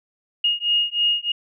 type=beating tone pair; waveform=sine; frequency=2857 / 2860.2 Hz; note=F7 / F7; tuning=+39 / +41 cents; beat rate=3.2 Hz; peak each=-21 dBFS; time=0.44-1.32 s; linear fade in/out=5 ms; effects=none